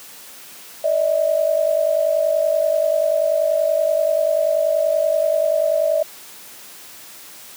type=tone pair together; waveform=sine; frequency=589.6 / 640 Hz; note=D5 / D#5; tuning=+7 / +49 cents; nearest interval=minor second; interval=142 cents; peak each=-19 / -17 dBFS; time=0.84-6.03 s; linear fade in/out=5 ms; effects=white hiss -40 dBFS RMS until 7.56 s + high-pass 150 Hz 12 dB/octave